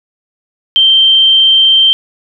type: tone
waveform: sine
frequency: 3136 Hz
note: G7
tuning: in tune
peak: -4 dBFS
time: 0.76-1.93 s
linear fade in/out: 0 ms
effects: none